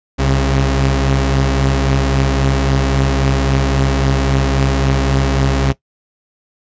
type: tone pair together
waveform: sawtooth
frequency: 66 / 135.71 Hz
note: C2 / C#3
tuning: +16 / -36 cents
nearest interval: octave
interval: 1248 cents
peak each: -11 dBFS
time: 0.18-5.73 s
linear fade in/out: 20 ms
effects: noise-tail reverb RT60 0.1 s tail -17 dB re dry + resampled to 16000 Hz